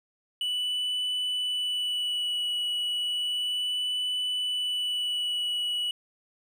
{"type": "tone with vibrato", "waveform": "triangle", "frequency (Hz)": 2960, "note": "F#7", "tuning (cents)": 0, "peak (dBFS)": -25, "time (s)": [0.41, 5.91], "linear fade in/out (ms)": 2, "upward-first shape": "sine", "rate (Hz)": 0.33, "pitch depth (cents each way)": 14, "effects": []}